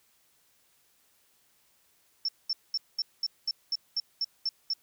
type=tone bursts; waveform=sine; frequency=5400 Hz; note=E8; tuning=41 cents sharp; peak=-26 dBFS; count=11; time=2.25-4.735 s; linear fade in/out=2 ms; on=35 ms; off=210 ms; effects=white hiss -67 dBFS RMS until 4.82 s